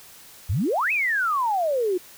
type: exponential two-way sweep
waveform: sine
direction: up then down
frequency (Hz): 76.1 to 2623 to 346.7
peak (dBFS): -20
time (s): 0.49-1.98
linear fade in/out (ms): 10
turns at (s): 0.92
effects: white hiss -47 dBFS RMS until 2.17 s